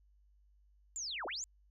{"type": "linear two-way sweep", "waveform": "sine", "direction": "down then up", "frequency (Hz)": [7410, 299.1, 7410], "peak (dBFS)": -38, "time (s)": [0.96, 1.44], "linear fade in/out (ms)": 0, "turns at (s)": 1.26, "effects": ["added 50 Hz sine -64 dBFS peak until 1.7 s"]}